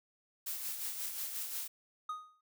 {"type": "noise with tremolo", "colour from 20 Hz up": "blue", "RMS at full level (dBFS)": -38, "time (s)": [0.46, 1.68], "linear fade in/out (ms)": 10, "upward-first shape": "sine", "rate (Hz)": 5.6, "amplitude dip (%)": 45}
{"type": "tone with exponential decay", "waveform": "triangle", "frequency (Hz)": 1244.5, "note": "D#6", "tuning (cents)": 0, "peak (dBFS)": -32, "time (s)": [2.09, 2.41], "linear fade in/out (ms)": 5, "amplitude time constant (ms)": 68}
{"effects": []}